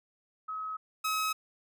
sine / sawtooth tone pair in turn, 1278 / 1278 Hz, D#6 / D#6, +46 / +46 cents, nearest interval unison, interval 0 cents, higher neither, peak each -34 / -25 dBFS, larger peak second, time 0.48-0.77 / 1.04-1.33 s, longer neither, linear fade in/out 10 ms, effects none

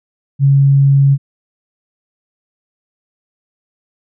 sine tone, 138.59 Hz, C#3, in tune, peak -6 dBFS, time 0.39-1.18 s, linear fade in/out 50 ms, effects none

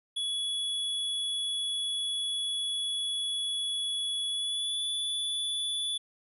square tone with pitch glide, 3387 to 3454 Hz, G#7 to A7, +33 to -33 cents, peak -30 dBFS, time 0.16-5.98 s, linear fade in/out 10 ms, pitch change +34 cents, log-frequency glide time 4.29-4.81 s, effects resampled to 32000 Hz

